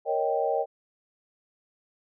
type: chord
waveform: sine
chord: Eb dominant seventh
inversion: second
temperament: equal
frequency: 466.2 / 554.4 / 622.3 / 784 Hz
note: Bb4 / Db5 / Eb5 / G5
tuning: 0 / 0 / 0 / 0 cents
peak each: -29 dBFS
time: 0.05-0.66 s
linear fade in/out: 50 ms
effects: none